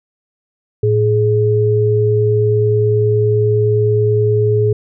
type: tone pair together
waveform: sine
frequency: 111.3 / 420.2 Hz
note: A2 / G#4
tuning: +20 / +20 cents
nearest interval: octave + major seventh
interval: 2300 cents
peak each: -13 dBFS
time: 0.83-4.73 s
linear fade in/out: 5 ms
effects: none